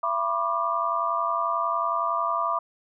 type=tone cluster; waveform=sine; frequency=673 / 982 / 1101 / 1192 Hz; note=E5 / B5 / C#6 / D6; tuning=+36 / -10 / -12 / +25 cents; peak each=-30 / -29 / -30 / -26 dBFS; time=0.03-2.59 s; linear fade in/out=5 ms; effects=none